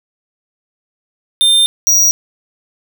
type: tone pair in turn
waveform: square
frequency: 3600 / 5756 Hz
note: A7 / F#8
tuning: +39 / -49 cents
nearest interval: minor sixth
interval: 812 cents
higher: second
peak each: -8 dBFS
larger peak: neither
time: 1.41-1.66 / 1.87-2.11 s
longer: first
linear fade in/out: 0 ms
effects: none